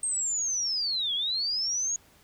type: linear two-way sweep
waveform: sine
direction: down then up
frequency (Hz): 8500 to 3229 to 6720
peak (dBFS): -26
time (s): 0.03-1.96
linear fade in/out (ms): 2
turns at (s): 1.14
effects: pink hiss -59 dBFS RMS until 2.23 s